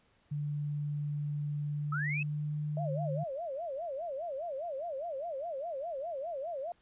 sine tone with pitch glide, 146.83 to 149.92 Hz, D3 to D3, 0 to +36 cents, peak -32 dBFS, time 0.31-3.24 s, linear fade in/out 10 ms, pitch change +36 cents, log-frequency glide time 1.65-2.67 s
sine linear sweep, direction up, 1244.5 to 2654 Hz, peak -33 dBFS, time 1.92-2.23 s, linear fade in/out 5 ms
sine tone with vibrato, 608 Hz, D#5, 40 cents flat, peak -35 dBFS, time 2.77-6.72 s, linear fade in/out 2 ms, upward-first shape sine, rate 4.9 Hz, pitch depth 250 cents each way
effects pink hiss -69 dBFS RMS until 6.81 s + resampled to 8000 Hz

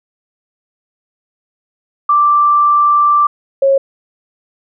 sine tone pair in turn, 1174.7 / 545.6 Hz, D6 / C#5, 0 / -28 cents, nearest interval octave + minor second, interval 1328 cents, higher first, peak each -7 dBFS, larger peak neither, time 2.09-3.27 / 3.62-3.78 s, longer first, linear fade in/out 5 ms, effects none

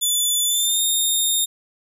15% pulse tone with pitch glide, 3483 to 3673 Hz, A7 to A#7, -18 to -26 cents, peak -11 dBFS, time 0.01-1.46 s, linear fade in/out 20 ms, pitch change +92 cents, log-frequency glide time 0.46-0.81 s, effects none

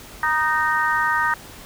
harmonic tone with a mistuned harmonic, 308.9 Hz, D#4, 12 cents flat, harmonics 3 / 4 / 5 / 6, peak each -23 / -23 / -23 / -23 dBFS, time 0.23-1.34 s, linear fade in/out 2 ms, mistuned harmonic 3, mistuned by +26 cents, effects pink hiss -41 dBFS RMS until 1.65 s

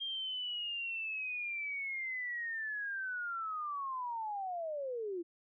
sine linear sweep, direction down, 3215 to 329.4 Hz, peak -36 dBFS, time 0-5.23 s, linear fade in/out 20 ms, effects none

